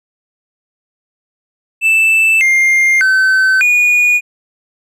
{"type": "tone with pitch steps", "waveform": "triangle", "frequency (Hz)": [2644, 2112, 1532, 2451], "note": ["E7", "C7", "G6", "D#7"], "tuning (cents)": [5, 16, -40, -27], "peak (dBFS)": -6, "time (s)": [1.81, 4.21], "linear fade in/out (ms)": 50, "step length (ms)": 600, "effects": []}